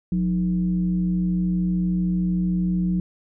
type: tone with frequency modulation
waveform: sine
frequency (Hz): 179.6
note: F3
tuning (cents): +49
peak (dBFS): -19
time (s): 0.12-3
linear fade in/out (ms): 2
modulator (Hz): 133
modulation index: 0.45
effects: none